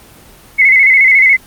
sine tone with vibrato, 2120 Hz, C7, 22 cents sharp, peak -4 dBFS, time 0.58-1.37 s, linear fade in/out 20 ms, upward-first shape square, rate 14 Hz, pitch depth 60 cents each way, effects pink hiss -40 dBFS RMS until 1.46 s + Opus 24 kbps

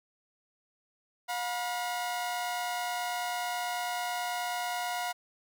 sawtooth tone pair together, 715.2 / 970 Hz, F5 / B5, +41 / -31 cents, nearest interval perfect fourth, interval 528 cents, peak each -29 / -33 dBFS, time 1.28-5.13 s, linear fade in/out 20 ms, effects none

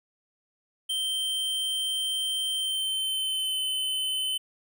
square tone with pitch glide, 3128 to 3046 Hz, G7 to F#7, -4 to +50 cents, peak -27 dBFS, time 0.89-4.38 s, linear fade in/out 10 ms, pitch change -46 cents, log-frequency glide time 2.54-3.62 s, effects none

